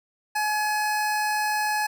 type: tone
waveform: 25% pulse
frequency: 847 Hz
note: G#5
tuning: 34 cents sharp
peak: -19 dBFS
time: 0.35-1.87 s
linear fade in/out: 10 ms
effects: none